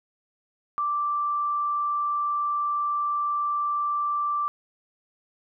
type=tone; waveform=sine; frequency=1173 Hz; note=D6; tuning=2 cents flat; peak=-23 dBFS; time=0.78-4.48 s; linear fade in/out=0 ms; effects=none